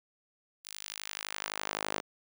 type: tone with high-pass filter sweep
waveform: sawtooth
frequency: 51.8 Hz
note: G#1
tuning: 4 cents flat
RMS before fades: -39 dBFS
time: 0.64-2.01 s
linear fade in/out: 20 ms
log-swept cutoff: 4800 to 480 Hz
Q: 0.72
effects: none